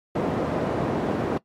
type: band-pass noise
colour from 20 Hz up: white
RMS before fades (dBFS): -25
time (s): 0.15-1.38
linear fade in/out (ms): 5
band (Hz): 120 to 510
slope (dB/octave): 12
effects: noise-tail reverb RT60 0.1 s tail -18 dB re dry + MP3 64 kbps